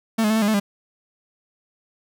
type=tone with pitch steps; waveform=45% pulse; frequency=224.3 / 211.4 / 219.7 / 222.7 / 204.2 / 218.4 / 201.2 Hz; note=A3 / G#3 / A3 / A3 / G#3 / A3 / G3; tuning=+34 / +31 / -2 / +21 / -29 / -13 / +45 cents; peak=-17 dBFS; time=0.18-0.6 s; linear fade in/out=10 ms; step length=60 ms; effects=none